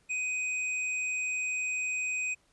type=tone with hard clipping; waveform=sine; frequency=2504 Hz; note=D#7; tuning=10 cents sharp; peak=-31 dBFS; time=0.09-2.35 s; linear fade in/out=20 ms; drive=13 dB; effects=pink hiss -68 dBFS RMS until 2.52 s + resampled to 24000 Hz